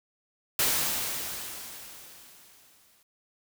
white noise with exponential decay, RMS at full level -24 dBFS, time 0.59-3.03 s, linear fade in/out 2 ms, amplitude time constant 530 ms, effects none

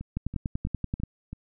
two click trains, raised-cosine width 5 ms, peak -24 / -16 dBFS, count 5 / 10, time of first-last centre 0.01-1.33 / 0.17-1.035 s, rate 3.03 / 10.4 Hz, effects none

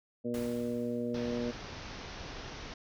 harmonic tone, 120 Hz, B2, 49 cents flat, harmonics 1 / 2 / 3 / 4 / 5, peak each -45 / -34 / -42 / -37 / -42 dBFS, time 0.24-1.52 s, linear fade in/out 20 ms
pink noise with exponential decay, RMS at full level -44 dBFS, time 0.34-1.68 s, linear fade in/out 1 ms, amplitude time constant 290 ms
pink low-pass noise, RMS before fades -44 dBFS, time 1.14-2.74 s, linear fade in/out 5 ms, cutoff 6100 Hz, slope 96 dB/octave
effects none

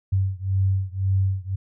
sine beating tone pair, 95.2 / 97.1 Hz, F#2 / G2, +50 / -16 cents, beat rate 1.9 Hz, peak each -22 / -23 dBFS, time 0.12-1.56 s, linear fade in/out 10 ms, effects none

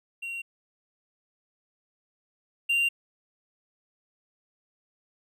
triangle tone pair in turn, 2750 / 2776 Hz, F7 / F7, -27 / -11 cents, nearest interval unison, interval 16 cents, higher second, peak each -31 / -20 dBFS, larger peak second, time 0.22-0.42 / 2.69-2.89 s, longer neither, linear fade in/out 10 ms, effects none

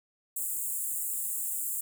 pink high-pass noise, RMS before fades -33 dBFS, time 0.36-1.81 s, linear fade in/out 5 ms, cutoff 7300 Hz, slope 96 dB/octave, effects none

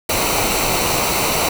pink noise with comb filter, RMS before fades -18 dBFS, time 0.09-1.49 s, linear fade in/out 5 ms, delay 0.59 ms, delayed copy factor -0.6, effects none

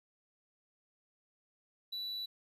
triangle tone, 3951 Hz, B7, in tune, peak -36 dBFS, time 1.92-2.26 s, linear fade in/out 10 ms, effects resampled to 32000 Hz + 12-bit

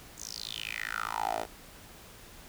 10% pulse tone with high-pass filter sweep, 55 Hz, A1, in tune, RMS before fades -36 dBFS, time 0.16-1.47 s, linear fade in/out 50 ms, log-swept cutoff 7100 to 520 Hz, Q 6.5, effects pink hiss -51 dBFS RMS until 2.48 s

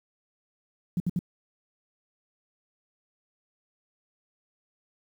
sine tone bursts, 176.3 Hz, F3, 17 cents sharp, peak -23 dBFS, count 3, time 0.97-1.191 s, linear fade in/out 2 ms, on 31 ms, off 64 ms, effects 9-bit

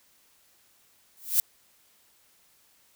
violet noise with exponential growth, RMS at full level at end -18 dBFS, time 1.17-1.4 s, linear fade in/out 1 ms, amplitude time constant 49 ms, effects white hiss -63 dBFS RMS until 2.95 s

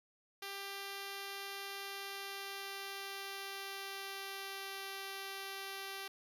5% pulse tone with pitch glide, 395.3 to 390.5 Hz, G4 to G4, +15 to -7 cents, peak -31 dBFS, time 0.42-6.08 s, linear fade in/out 5 ms, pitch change -22 cents, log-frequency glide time 1.74-4.85 s, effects none

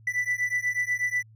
triangle beating tone pair, 1975.5 / 1983.7 Hz, B6 / B6, 0 / +7 cents, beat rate 8.2 Hz, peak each -26 dBFS, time 0.07-1.23 s, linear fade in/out 5 ms, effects added 110 Hz sine -50 dBFS peak until 1.35 s

